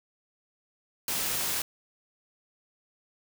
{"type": "noise", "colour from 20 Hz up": "white", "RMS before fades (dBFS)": -30, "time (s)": [1.08, 1.62], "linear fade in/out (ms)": 2, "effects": []}